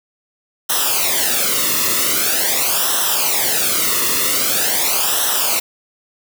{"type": "noise with flanger", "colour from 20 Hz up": "white", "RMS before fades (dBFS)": -17, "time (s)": [0.69, 5.6], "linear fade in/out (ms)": 10, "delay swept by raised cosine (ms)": [0.43, 1.3], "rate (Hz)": 0.44, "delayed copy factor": -0.8, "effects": []}